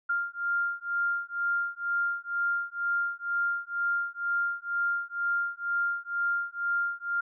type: beating tone pair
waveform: sine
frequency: 1396.9 / 1399 Hz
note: F6 / F6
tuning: 0 / +3 cents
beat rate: 2.1 Hz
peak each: -30 dBFS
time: 0.09-7.21 s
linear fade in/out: 10 ms
effects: none